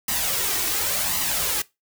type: noise with flanger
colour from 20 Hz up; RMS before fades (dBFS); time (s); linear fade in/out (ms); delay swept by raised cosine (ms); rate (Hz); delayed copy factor
white; -24; 0.08-1.62; 5; 1 to 2.7; 0.91; +0.55
effects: noise-tail reverb RT60 0.2 s tail -20 dB re dry